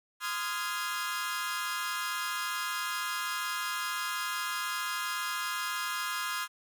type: chord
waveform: sawtooth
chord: F minor seventh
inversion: second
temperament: equal with one note detuned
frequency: 1032.1 / 1244.5 / 1396.9 / 1661.2 Hz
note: C6 / Eb6 / F6 / Ab6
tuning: -24 / 0 / 0 / 0 cents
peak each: -34 dBFS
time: 0.2-6.48 s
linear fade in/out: 50 ms
effects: none